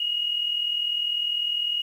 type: tone pair together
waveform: sine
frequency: 2876 / 2916 Hz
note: F#7 / F#7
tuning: -50 / -26 cents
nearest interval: unison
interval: 24 cents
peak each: -24 / -31 dBFS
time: 0-1.82 s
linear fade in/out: 5 ms
effects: 9-bit